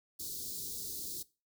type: band-stop noise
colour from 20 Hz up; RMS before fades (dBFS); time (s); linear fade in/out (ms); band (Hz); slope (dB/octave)
white; -41; 0.19-1.23; 10; 460 to 3900; 48
effects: noise-tail reverb RT60 0.3 s tail -20 dB re dry